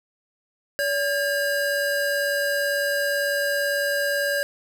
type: tone pair together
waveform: square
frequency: 571 / 1615 Hz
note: D5 / G#6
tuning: -49 / -49 cents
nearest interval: octave + tritone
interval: 1800 cents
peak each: -25 dBFS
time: 0.79-4.43 s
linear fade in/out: 0 ms
effects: none